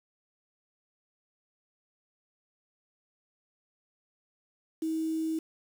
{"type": "tone with quantisation", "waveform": "sine", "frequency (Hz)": 320, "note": "D#4", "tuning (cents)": 49, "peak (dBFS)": -28, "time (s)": [4.82, 5.39], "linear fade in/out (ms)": 5, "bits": 8, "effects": []}